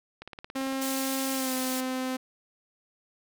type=click train; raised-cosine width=0.3 ms; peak=-25 dBFS; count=10; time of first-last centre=0.22-0.726 s; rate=17.8 Hz
type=tone with pitch glide; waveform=sawtooth; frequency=267.2 to 258.1 Hz; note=C4 to C4; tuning=+36 to -23 cents; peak=-25 dBFS; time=0.55-2.17 s; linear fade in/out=10 ms; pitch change=-59 cents; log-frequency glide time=1.33-1.53 s
type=band-pass noise; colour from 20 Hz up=white; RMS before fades=-35 dBFS; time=0.81-1.81 s; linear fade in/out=10 ms; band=2800 to 15000 Hz; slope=12 dB/octave
effects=none